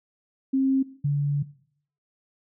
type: tone pair in turn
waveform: sine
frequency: 267.2 / 143.6 Hz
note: C4 / D3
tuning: +36 / -39 cents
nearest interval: major seventh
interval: 1075 cents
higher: first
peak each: -19 / -20 dBFS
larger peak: first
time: 0.53-0.83 / 1.04-1.43 s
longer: second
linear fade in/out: 10 ms
effects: noise-tail reverb RT60 0.6 s tail -18 dB re dry